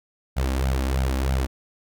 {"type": "tone with flanger", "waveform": "sawtooth", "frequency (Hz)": 65.9, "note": "C2", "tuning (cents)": 13, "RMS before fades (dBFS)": -23, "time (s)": [0.36, 1.47], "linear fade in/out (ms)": 20, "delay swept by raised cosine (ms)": [1.3, 3.7], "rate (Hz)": 3.1, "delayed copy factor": 0.7, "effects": []}